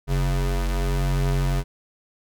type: tone pair together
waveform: square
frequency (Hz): 45.94 / 137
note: F#1 / C#3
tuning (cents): -12 / -20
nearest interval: octave + perfect fifth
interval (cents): 1892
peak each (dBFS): -22 / -27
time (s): 0.07-1.64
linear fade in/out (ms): 50
effects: none